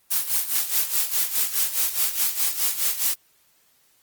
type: noise with tremolo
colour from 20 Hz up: blue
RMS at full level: -20 dBFS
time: 0.1-3.15 s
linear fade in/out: 20 ms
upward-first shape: sine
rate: 4.8 Hz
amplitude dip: 75%
effects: white hiss -62 dBFS RMS until 4.02 s + Opus 24 kbps